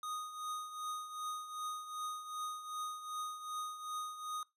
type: tone with tremolo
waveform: square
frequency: 1241 Hz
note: D#6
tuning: 5 cents flat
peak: -38 dBFS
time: 0.03-4.43 s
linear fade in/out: 2 ms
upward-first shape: triangle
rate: 2.6 Hz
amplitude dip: 70%
effects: noise-tail reverb RT60 0.2 s tail -21 dB re dry + resampled to 32000 Hz